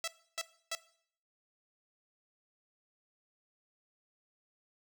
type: tone bursts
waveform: 5% pulse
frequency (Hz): 659.3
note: E5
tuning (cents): 0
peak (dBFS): -23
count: 3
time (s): 0.04-0.751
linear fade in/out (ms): 2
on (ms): 37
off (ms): 300
effects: noise-tail reverb RT60 0.6 s tail -18 dB re dry